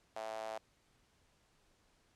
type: tone with high-pass filter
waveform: sawtooth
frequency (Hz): 110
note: A2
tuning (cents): 0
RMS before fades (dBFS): -43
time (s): 0.16-0.58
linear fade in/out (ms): 5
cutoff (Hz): 680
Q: 5.3
effects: pink hiss -72 dBFS RMS until 2.15 s + low-pass 9000 Hz 12 dB/octave